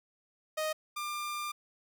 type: tone pair in turn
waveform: sawtooth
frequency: 622.3 / 1195.3 Hz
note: D#5 / D6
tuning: 0 / +30 cents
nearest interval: major seventh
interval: 1130 cents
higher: second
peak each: -27 / -31 dBFS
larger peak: first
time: 0.57-0.73 / 0.96-1.52 s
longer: second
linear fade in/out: 10 ms
effects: none